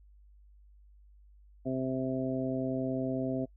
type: harmonic tone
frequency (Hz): 130.81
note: C3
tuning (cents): 0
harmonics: 1 / 2 / 3 / 4 / 5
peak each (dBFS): -38 / -32 / -39 / -40 / -37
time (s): 1.65-3.46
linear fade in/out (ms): 20
effects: noise-tail reverb RT60 0.1 s tail -25 dB re dry + added 50 Hz sine -55 dBFS peak until 3.56 s